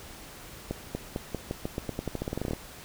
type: accelerating click train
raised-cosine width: 2 ms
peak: -17 dBFS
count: 20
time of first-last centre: 0.71-2.534 s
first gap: 240 ms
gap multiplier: 0.88
effects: pink hiss -46 dBFS RMS until 2.84 s